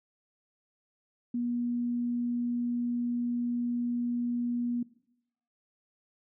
sine tone, 240.7 Hz, B3, 44 cents flat, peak -28 dBFS, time 1.34-4.83 s, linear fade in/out 5 ms, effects noise-tail reverb RT60 0.8 s tail -20 dB re dry

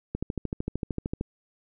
click train, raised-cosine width 3 ms, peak -16 dBFS, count 15, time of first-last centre 0.15-1.211 s, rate 13.2 Hz, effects none

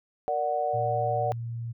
sine chord, Bb augmented, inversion none, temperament equal, 466.2 / 587.3 / 740 Hz, Bb4 / D5 / F#5, 0 / 0 / 0 cents, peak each -33 / -29 / -27 dBFS, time 0.28-1.32 s, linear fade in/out 0 ms
sine tone, 116.54 Hz, A#2, in tune, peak -31 dBFS, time 0.73-1.73 s, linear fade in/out 20 ms
effects none

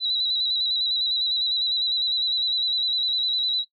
sine tone with vibrato, 3930 Hz, B7, 9 cents flat, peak -21 dBFS, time 0-3.65 s, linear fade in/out 50 ms, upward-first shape square, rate 9.9 Hz, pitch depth 32 cents each way, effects noise-tail reverb RT60 0.1 s tail -19 dB re dry

